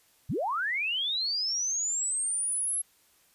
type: linear sweep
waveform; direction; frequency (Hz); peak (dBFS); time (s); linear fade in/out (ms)
sine; up; 73.42 to 11175; -27; 0.29-2.82; 10
effects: white hiss -64 dBFS RMS until 3.34 s + resampled to 32000 Hz